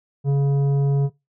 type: tone with tanh clipping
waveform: sine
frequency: 140 Hz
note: C#3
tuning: 18 cents sharp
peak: -17 dBFS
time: 0.24-1.1 s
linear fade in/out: 50 ms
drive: 9 dB
effects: noise-tail reverb RT60 0.2 s tail -20 dB re dry